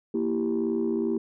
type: chord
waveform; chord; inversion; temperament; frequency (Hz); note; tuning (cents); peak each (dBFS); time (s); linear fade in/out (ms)
sine; E diminished; second; equal; 233.1 / 329.6 / 392; Bb3 / E4 / G4; 0 / 0 / 0; -27; 0.14-1.18; 5
effects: tanh soft clip ceiling -18 dBFS